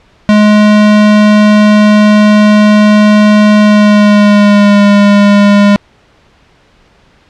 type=tone with pitch glide; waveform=square; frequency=210.3 to 203.4 Hz; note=G#3 to G#3; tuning=+22 to -36 cents; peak=-3 dBFS; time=0.29-5.76 s; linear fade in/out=0 ms; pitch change=-58 cents; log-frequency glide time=3.59-4.83 s; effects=pink hiss -46 dBFS RMS until 7.29 s + low-pass 4000 Hz 12 dB/octave